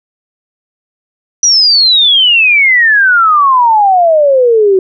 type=exponential sweep; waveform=sine; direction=down; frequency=5900 to 370 Hz; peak=-4 dBFS; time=1.43-4.79 s; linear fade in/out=2 ms; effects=none